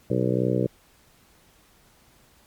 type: harmonic tone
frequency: 62.6 Hz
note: B1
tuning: 24 cents sharp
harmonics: 2 / 3 / 4 / 5 / 6 / 7 / 8 / 9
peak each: -26 / -27 / -34 / -28 / -29 / -29 / -29 / -33 dBFS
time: 0.1-0.67 s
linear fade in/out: 5 ms
effects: pink hiss -58 dBFS RMS until 2.46 s + MP3 96 kbps